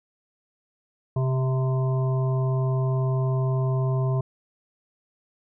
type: harmonic tone with a mistuned harmonic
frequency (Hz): 130.9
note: C3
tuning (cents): +1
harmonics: 1 / 3 / 5 / 7 / 8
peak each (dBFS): -21 / -32 / -34 / -42 / -38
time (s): 1.16-4.21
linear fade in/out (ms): 5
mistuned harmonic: 8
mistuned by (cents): -22
effects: none